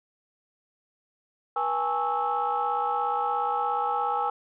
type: tone cluster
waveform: sine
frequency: 483.8 / 815 / 872 / 1105 / 1309 Hz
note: B4 / G#5 / A5 / C#6 / E6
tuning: -36 / -33 / -16 / -6 / -13 cents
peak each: -34 / -26 / -33 / -34 / -29 dBFS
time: 1.56-4.3 s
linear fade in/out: 5 ms
effects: tanh soft clip ceiling -16 dBFS